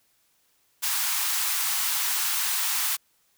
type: high-pass noise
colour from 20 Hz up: white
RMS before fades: -26 dBFS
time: 0.82-2.97 s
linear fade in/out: 20 ms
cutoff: 810 Hz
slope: 48 dB/octave
effects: white hiss -67 dBFS RMS until 3.37 s